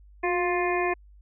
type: harmonic tone with a mistuned harmonic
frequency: 351.1 Hz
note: F4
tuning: 9 cents sharp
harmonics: 1 / 2 / 3 / 5 / 6 / 7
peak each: -26 / -29 / -31 / -33 / -34 / -34 dBFS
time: 0.23-0.94 s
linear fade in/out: 10 ms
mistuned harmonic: 1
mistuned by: +41 cents
effects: added 50 Hz sine -49 dBFS peak until 1.21 s